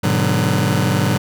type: chord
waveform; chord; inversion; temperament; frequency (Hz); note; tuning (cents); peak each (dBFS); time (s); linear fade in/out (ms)
sawtooth; G# half-diminished seventh; none; just; 103.83 / 124.59 / 149.51 / 186.89; G#2 / B2 / D3 / F#3; 0 / +16 / +31 / +18; -16; 0.03-1.18; 10
effects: none